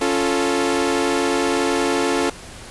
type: chord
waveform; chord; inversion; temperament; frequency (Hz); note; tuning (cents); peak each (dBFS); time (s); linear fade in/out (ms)
sawtooth; Db augmented; none; equal; 277.2 / 349.2 / 440; Db4 / F4 / A4; 0 / 0 / 0; -18; 0.01-2.3; 5
effects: pink hiss -38 dBFS RMS until 2.7 s + resampled to 24000 Hz